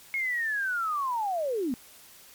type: linear sweep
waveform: sine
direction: down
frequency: 2185 to 227 Hz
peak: -26 dBFS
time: 0.14-1.74 s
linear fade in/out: 0 ms
effects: white hiss -52 dBFS RMS until 2.34 s + MP3 96 kbps